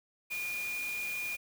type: tone in noise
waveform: sine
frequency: 2430 Hz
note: D#7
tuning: 42 cents flat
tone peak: -34 dBFS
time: 0.3-1.37 s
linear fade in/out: 20 ms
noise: white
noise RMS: -44 dBFS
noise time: 0.3-1.37 s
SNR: +7 dB
effects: none